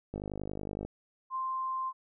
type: click train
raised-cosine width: 2 ms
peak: -24 dBFS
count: 37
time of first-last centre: 0.14-0.85 s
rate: 50.7 Hz
type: tone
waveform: sine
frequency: 1046.5 Hz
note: C6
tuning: in tune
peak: -31 dBFS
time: 1.3-1.93 s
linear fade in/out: 50 ms
effects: none